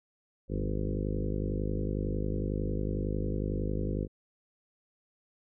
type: harmonic tone with a mistuned harmonic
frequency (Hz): 51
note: G#1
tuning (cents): -31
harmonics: 1 / 2 / 3 / 4 / 5 / 6 / 7 / 8 / 9 / 10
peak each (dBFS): -33 / -36 / -38 / -39 / -40 / -41 / -41 / -42 / -43 / -43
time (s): 0.48-4.08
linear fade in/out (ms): 50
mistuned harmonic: 3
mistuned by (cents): +38
effects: none